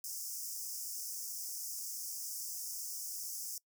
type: high-pass noise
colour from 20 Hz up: pink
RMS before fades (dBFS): -42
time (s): 0.04-3.58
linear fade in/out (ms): 2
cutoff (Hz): 5100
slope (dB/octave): 96
effects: noise-tail reverb RT60 0.1 s tail -23 dB re dry